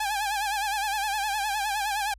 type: tone with vibrato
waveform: sawtooth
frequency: 825 Hz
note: G#5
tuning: 12 cents flat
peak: -22 dBFS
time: 0-2.14 s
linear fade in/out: 5 ms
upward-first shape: sine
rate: 9.7 Hz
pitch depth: 90 cents each way
effects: added 50 Hz sine -49 dBFS peak until 2.18 s + resampled to 32000 Hz